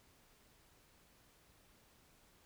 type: silence
effects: pink hiss -68 dBFS RMS until 2.45 s